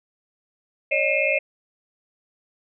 sine tone cluster, 552 / 610 / 2142 / 2438 / 2629 Hz, C#5 / D#5 / C7 / D#7 / E7, -7 / -34 / +40 / -36 / -5 cents, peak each -25 dBFS, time 0.91-1.39 s, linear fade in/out 10 ms, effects none

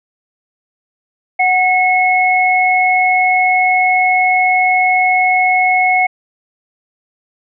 sine tone pair together, 740 / 2183 Hz, F#5 / C#7, 0 / -27 cents, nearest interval octave + perfect fifth, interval 1873 cents, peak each -12 dBFS, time 1.39-6.07 s, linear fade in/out 10 ms, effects none

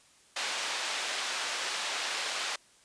white band-pass noise, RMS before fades -34 dBFS, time 0.36-2.56 s, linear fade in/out 5 ms, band 600 to 4500 Hz, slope 12 dB/octave, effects white hiss -61 dBFS RMS until 2.84 s + resampled to 22050 Hz

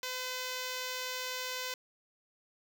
5% pulse tone, 508 Hz, B4, 49 cents sharp, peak -24 dBFS, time 0.03-1.74 s, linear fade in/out 2 ms, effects none

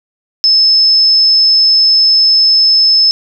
sine tone, 5230 Hz, E8, 15 cents flat, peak -5 dBFS, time 0.44-3.11 s, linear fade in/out 0 ms, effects none

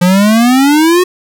square exponential sweep, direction up, 174.61 to 370.3 Hz, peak -6 dBFS, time 0.01-1.04 s, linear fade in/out 10 ms, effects none

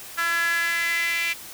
sawtooth tone with high-pass filter sweep, 336.8 Hz, E4, 37 cents sharp, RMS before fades -24 dBFS, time 0.17-1.34 s, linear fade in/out 20 ms, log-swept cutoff 1500 to 2300 Hz, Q 6.2, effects white hiss -40 dBFS RMS until 1.53 s

